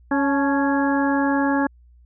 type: harmonic tone with a mistuned harmonic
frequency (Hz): 277.2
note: C#4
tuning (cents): 0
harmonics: 1 / 2 / 3 / 4 / 5 / 6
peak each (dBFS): -19 / -27 / -25 / -30 / -33 / -27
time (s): 0.11-1.67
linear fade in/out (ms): 5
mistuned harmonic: 3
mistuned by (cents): +52
effects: added 60 Hz sine -48 dBFS peak until 2.05 s